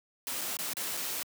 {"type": "noise with dropouts", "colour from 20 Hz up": "white", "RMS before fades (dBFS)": -35, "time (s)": [0.27, 1.23], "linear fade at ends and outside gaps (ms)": 0, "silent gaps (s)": [[0.411, 0.415], [0.569, 0.589], [0.733, 0.769], [0.969, 0.973]], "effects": ["high-pass 150 Hz 12 dB/octave"]}